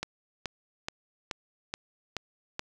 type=click train; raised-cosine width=0.2 ms; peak=-15 dBFS; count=7; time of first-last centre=0.03-2.594 s; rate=2.34 Hz; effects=none